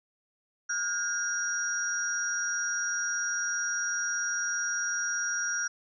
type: tone cluster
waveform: sine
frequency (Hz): 1423 / 1605 / 5720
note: F6 / G6 / F8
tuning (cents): +32 / +40 / +41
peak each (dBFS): -32 / -35 / -31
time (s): 0.69-5.68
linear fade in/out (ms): 10
effects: none